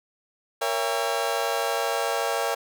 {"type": "chord", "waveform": "30% pulse", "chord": "A# diminished seventh", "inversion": "none", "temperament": "just", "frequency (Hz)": [466.2, 559.4, 671.3, 805.5], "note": ["A#4", "C#5", "E5", "G5"], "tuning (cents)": [0, 16, 31, 47], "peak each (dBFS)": -27, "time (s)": [0.61, 2.55], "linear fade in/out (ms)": 10, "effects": []}